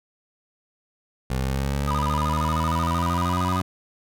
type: linear sweep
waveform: 20% pulse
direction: up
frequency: 64.2 to 92.5 Hz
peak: -18 dBFS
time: 1.3-3.62 s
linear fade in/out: 5 ms
type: tone with vibrato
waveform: triangle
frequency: 1100 Hz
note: C#6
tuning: 14 cents flat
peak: -23 dBFS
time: 1.87-3.61 s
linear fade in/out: 10 ms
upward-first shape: square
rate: 13 Hz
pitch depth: 200 cents each way
effects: none